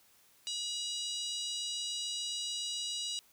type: harmonic tone with a mistuned harmonic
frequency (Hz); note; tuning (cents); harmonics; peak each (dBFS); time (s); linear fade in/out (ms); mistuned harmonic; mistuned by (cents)
967; B5; -37; 3 / 4 / 5 / 6 / 7 / 8 / 9; -40 / -39 / -43 / -46 / -49 / -46 / -50; 0.47-3.19; 0; 8; +47
effects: white hiss -65 dBFS RMS until 3.32 s